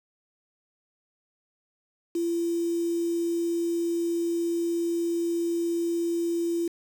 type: tone with quantisation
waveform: sine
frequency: 339.6 Hz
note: F4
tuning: 48 cents flat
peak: -24 dBFS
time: 2.15-6.68 s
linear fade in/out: 5 ms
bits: 7
effects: none